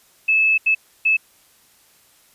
sine tone bursts at uneven times, 2608 Hz, E7, 19 cents flat, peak -13 dBFS, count 3, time 0.28-0.58 / 0.66-0.75 / 1.05-1.17 s, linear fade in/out 10 ms, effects white hiss -55 dBFS RMS until 2.34 s + resampled to 32000 Hz

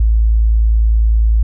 sine tone, 55 Hz, A1, in tune, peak -8 dBFS, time 0-1.43 s, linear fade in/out 5 ms, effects none

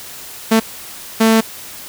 sawtooth tone bursts at uneven times, 223.1 Hz, A3, 24 cents sharp, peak -5 dBFS, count 2, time 0.51-0.6 / 1.2-1.41 s, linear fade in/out 10 ms, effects white hiss -33 dBFS RMS until 1.88 s

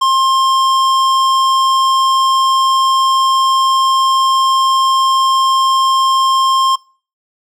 sine tone with hard clipping, 1061 Hz, C6, 24 cents sharp, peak -11 dBFS, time 0.01-6.76 s, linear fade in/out 10 ms, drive 13 dB, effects noise-tail reverb RT60 0.4 s tail -24 dB re dry

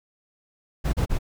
brown noise bursts, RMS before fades -22 dBFS, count 3, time 0.84-1.188 s, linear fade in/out 20 ms, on 94 ms, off 33 ms, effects none

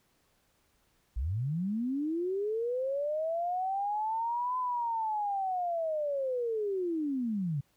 sine linear two-way sweep, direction up then down, 51.2 to 1017 to 132.5 Hz, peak -29 dBFS, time 1.16-7.61 s, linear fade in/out 10 ms, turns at 4.58 s, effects pink hiss -71 dBFS RMS until 7.76 s

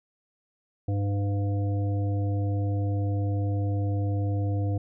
harmonic tone, 100.6 Hz, G2, 45 cents sharp, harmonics 1 / 3 / 5 / 7, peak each -24 / -34 / -38 / -41 dBFS, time 0.88-4.78 s, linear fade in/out 5 ms, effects none

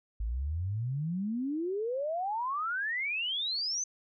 sine exponential sweep, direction up, 51.2 to 6300 Hz, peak -30 dBFS, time 0.2-3.84 s, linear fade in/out 5 ms, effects none

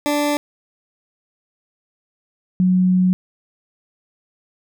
20% pulse / sine tone pair in turn, 292.8 / 183.64 Hz, D4 / F#3, -5 / -13 cents, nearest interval minor sixth, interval 808 cents, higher first, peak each -12 dBFS, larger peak neither, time 0.06-0.37 / 2.6-3.13 s, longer second, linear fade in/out 0 ms, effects none

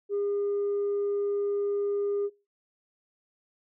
sine tone, 405.5 Hz, G#4, 41 cents flat, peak -24 dBFS, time 0.09-2.3 s, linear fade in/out 50 ms, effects noise-tail reverb RT60 0.3 s tail -25 dB re dry + tanh soft clip ceiling -23 dBFS

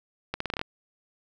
accelerating click train, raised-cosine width 0.3 ms, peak -13 dBFS, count 8, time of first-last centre 0.34-0.614 s, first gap 64 ms, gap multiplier 0.83, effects none

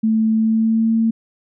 sine tone with pitch glide, 220.7 to 225.5 Hz, A3 to A3, +5 to +43 cents, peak -13 dBFS, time 0.03-1.11 s, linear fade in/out 10 ms, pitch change +38 cents, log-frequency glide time 0.35-0.94 s, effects none

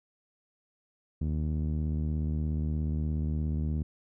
sawtooth tone with low-pass filter, 76.9 Hz, D#2, 20 cents flat, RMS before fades -30 dBFS, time 1.21-3.83 s, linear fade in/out 5 ms, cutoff 220 Hz, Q 1.4, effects none

